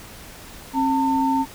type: tone pair together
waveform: sine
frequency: 268.4 / 901 Hz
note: C4 / A5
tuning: +44 / +41 cents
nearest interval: octave + major sixth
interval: 2097 cents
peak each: -20 dBFS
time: 0.73-1.46 s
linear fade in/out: 50 ms
effects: pink hiss -41 dBFS RMS until 1.54 s